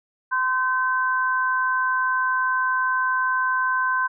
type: tone pair together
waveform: sine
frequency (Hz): 1030 / 1537.5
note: C6 / G6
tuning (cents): -28 / -34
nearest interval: perfect fifth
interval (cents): 694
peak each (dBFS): -22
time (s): 0.31-4.08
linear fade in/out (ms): 20
effects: none